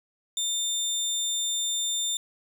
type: tone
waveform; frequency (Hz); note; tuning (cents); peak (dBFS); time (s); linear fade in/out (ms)
25% pulse; 3600; A7; +39; -22; 0.37-2.17; 2
effects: none